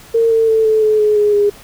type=tone with pitch steps; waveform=sine; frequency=457.4 / 450.3 / 443.4 / 436.5 / 429.7 / 423.1 / 416.5 / 410.1 Hz; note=A#4 / A4 / A4 / A4 / A4 / G#4 / G#4 / G#4; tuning=-33 / +40 / +13 / -14 / -41 / +32 / +5 / -22 cents; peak=-9 dBFS; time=0.14-1.5 s; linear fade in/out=10 ms; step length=170 ms; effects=pink hiss -40 dBFS RMS until 1.63 s